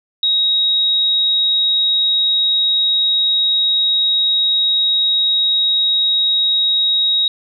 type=tone; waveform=sine; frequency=3792 Hz; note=A#7; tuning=29 cents sharp; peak=-12 dBFS; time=0.23-7.28 s; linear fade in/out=2 ms; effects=none